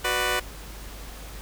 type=chord; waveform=10% pulse; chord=B minor; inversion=second; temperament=just; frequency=370.4 / 493.9 / 592.7 Hz; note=F#4 / B4 / D5; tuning=+2 / 0 / +16 cents; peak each=-20 / -19 / -21 dBFS; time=0.04-0.4 s; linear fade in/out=10 ms; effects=added 50 Hz sine -39 dBFS peak until 1.41 s + pink hiss -43 dBFS RMS until 1.41 s